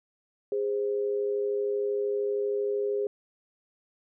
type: tone pair together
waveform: sine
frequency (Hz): 409.5 / 522.4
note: G#4 / C5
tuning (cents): -24 / -3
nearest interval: major third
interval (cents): 421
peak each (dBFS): -26 / -34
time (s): 0.52-3.07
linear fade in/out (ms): 2
effects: none